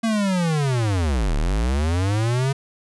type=linear two-way sweep; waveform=square; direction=down then up; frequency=230.3 to 34.41 to 139.3 Hz; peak=-19 dBFS; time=0.03-2.53 s; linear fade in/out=10 ms; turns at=1.36 s; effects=resampled to 24000 Hz